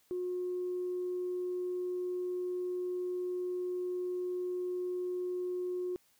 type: tone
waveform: sine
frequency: 361.1 Hz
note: F#4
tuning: 42 cents flat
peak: -32 dBFS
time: 0.11-5.96 s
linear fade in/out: 0 ms
effects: tanh soft clip ceiling -28 dBFS + white hiss -69 dBFS RMS until 6.19 s